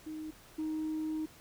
sine tone pair in turn, 311.1 / 312.3 Hz, D#4 / D#4, 0 / +7 cents, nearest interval unison, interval 7 cents, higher second, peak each -38 / -31 dBFS, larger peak second, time 0.06-0.31 / 0.58-1.26 s, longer second, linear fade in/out 10 ms, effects tanh soft clip ceiling -30 dBFS + pink hiss -57 dBFS RMS until 1.4 s

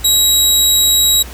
20% pulse tone, 3849 Hz, B7, 45 cents flat, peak -3 dBFS, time 0.04-1.23 s, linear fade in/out 10 ms, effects added 60 Hz sine -29 dBFS peak until 1.33 s + pink hiss -34 dBFS RMS until 1.33 s

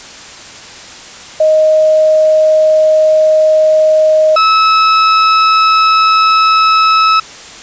sine / 40% pulse tone pair in turn, 624 / 1299.5 Hz, D#5 / E6, +5 / -25 cents, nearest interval octave + minor second, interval 1270 cents, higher second, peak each -5 dBFS, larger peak neither, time 1.4-4.36 / 4.36-7.2 s, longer first, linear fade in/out 5 ms, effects white hiss -31 dBFS RMS until 7.62 s + resampled to 16000 Hz

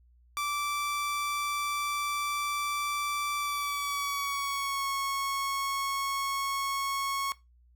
sawtooth tone with pitch glide, 1166 to 1100.6 Hz, D6 to C#6, -13 to -13 cents, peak -26 dBFS, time 0.37-7.32 s, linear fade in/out 0 ms, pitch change -100 cents, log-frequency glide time 3.37-4.87 s, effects noise-tail reverb RT60 0.2 s tail -18 dB re dry + added 60 Hz sine -58 dBFS peak until 7.75 s

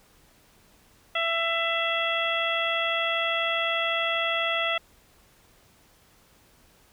harmonic tone, 667 Hz, E5, 20 cents sharp, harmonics 1 / 2 / 3 / 4 / 5, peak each -30 / -30 / -30 / -30 / -30 dBFS, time 1.15-4.78 s, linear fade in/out 5 ms, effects pink hiss -59 dBFS RMS until 6.92 s

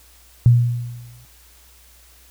sine tone with exponential decay, 120 Hz, B2, 49 cents flat, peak -6 dBFS, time 0.46-1.25 s, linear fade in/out 0 ms, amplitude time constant 170 ms, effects added 60 Hz sine -51 dBFS peak until 2.3 s + white hiss -51 dBFS RMS until 2.3 s

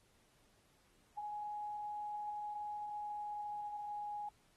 sine tone with pitch glide, 835 to 830.2 Hz, G#5 to G#5, +9 to -1 cents, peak -40 dBFS, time 1.17-4.29 s, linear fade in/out 5 ms, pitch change -10 cents, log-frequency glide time 2.84-3.94 s, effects pink hiss -72 dBFS RMS until 4.56 s + AAC 32 kbps

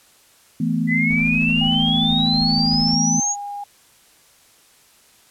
sine chord, E suspended fourth, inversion none, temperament just, 164.81 / 219.8 / 247.2 Hz, E3 / A3 / B3, 0 / -2 / +2 cents, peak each -22 dBFS, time 0.6-3.2 s, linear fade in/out 5 ms
sine exponential sweep, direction up, 1975.5 to 6760 Hz, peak -18 dBFS, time 0.87-3.36 s, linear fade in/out 50 ms
brown noise with tremolo, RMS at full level -32 dBFS, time 1.1-2.95 s, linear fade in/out 5 ms, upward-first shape sine, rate 13 Hz, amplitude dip 45%
sine tone with pitch glide, 784 to 813.5 Hz, G5 to G#5, 0 to -36 cents, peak -27 dBFS, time 1.61-3.64 s, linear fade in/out 5 ms, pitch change +64 cents, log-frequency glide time 2.22-3.06 s
effects white hiss -53 dBFS RMS until 5.3 s + low-pass 12000 Hz 12 dB/octave

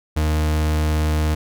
40% pulse tone, 77 Hz, D#2, 17 cents flat, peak -16 dBFS, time 0.16-1.35 s, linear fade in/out 10 ms, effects none

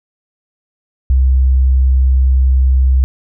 sine tone, 65.1 Hz, C2, 8 cents flat, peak -7 dBFS, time 1.1-3.04 s, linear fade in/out 0 ms, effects none

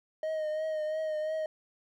triangle tone with vibrato, 622.3 Hz, D#5, in tune, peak -28 dBFS, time 0.23-1.46 s, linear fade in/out 2 ms, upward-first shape triangle, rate 2.9 Hz, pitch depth 37 cents each way, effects none

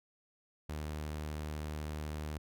sawtooth tone, 76 Hz, D#2, 40 cents flat, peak -34 dBFS, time 0.69-2.38 s, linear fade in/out 5 ms, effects none

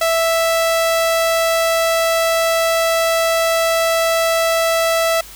sawtooth tone, 659.3 Hz, E5, in tune, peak -10 dBFS, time 0.01-5.21 s, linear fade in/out 5 ms, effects added 50 Hz sine -43 dBFS peak until 5.35 s + white hiss -38 dBFS RMS until 5.35 s

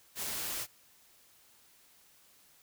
white noise, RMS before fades -37 dBFS, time 0.15-0.67 s, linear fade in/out 50 ms, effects white hiss -63 dBFS RMS until 2.62 s

